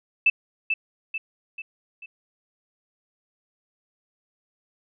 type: tone with echo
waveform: sine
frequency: 2637 Hz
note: E7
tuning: in tune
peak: -14 dBFS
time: 0.26-0.3 s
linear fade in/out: 5 ms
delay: 440 ms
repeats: 4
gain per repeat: -6 dB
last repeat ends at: 2.06 s
effects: none